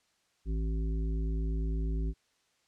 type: harmonic tone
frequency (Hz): 54.3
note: A1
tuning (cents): -22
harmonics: 1 / 3 / 5 / 7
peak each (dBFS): -29 / -39 / -43 / -46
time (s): 0.45-2.14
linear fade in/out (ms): 50
effects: white hiss -72 dBFS RMS until 2.67 s + low-pass 7000 Hz 12 dB/octave